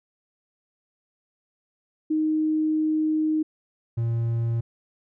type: tone pair in turn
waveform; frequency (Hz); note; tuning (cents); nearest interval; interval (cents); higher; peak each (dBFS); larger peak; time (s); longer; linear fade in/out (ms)
sine / triangle; 311.1 / 115.96; D#4 / A#2; 0 / -9; octave + perfect fourth; 1709; first; -20; neither; 2.1-3.43 / 3.97-4.61; first; 10
effects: none